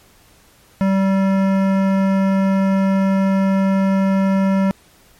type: tone with hard clipping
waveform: sine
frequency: 193.3 Hz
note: G3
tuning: 24 cents flat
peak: -15 dBFS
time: 0.81-4.71 s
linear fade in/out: 0 ms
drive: 16 dB
effects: pink hiss -51 dBFS RMS until 5.19 s + MP3 64 kbps